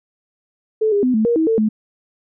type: tone with pitch steps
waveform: sine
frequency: 435.9 / 406.2 / 252.8 / 218.4 / 472 / 320.6 / 448.7 / 216 Hz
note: A4 / G#4 / B3 / A3 / A#4 / E4 / A4 / A3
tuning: -16 / -38 / +41 / -13 / +22 / -48 / +34 / -32 cents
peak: -13 dBFS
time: 0.81-1.69 s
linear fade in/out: 10 ms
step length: 110 ms
effects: none